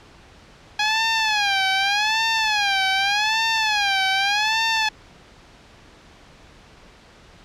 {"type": "tone with vibrato", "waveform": "10% pulse", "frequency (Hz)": 830.6, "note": "G#5", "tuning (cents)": 0, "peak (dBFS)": -9, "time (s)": [0.79, 4.89], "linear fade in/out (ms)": 5, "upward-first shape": "sine", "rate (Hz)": 0.84, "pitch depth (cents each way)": 140, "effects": ["pink hiss -48 dBFS RMS until 7.44 s", "low-pass 5000 Hz 12 dB/octave"]}